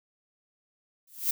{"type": "noise with exponential growth", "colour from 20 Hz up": "violet", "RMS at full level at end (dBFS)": -22, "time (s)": [1.07, 1.31], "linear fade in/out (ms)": 5, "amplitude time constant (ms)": 51, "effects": []}